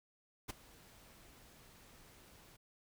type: noise with ADSR envelope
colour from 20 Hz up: pink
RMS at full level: -40 dBFS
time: 0.48-2.57 s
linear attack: 21 ms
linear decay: 12 ms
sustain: -21 dB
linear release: 14 ms
effects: none